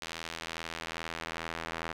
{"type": "tone with band-pass filter sweep", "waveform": "square", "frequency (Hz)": 41.2, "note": "E1", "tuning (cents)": 0, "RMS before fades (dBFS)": -40, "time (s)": [0.01, 1.93], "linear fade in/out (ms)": 10, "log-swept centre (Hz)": [3500, 1600], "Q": 0.8, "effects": ["10-bit"]}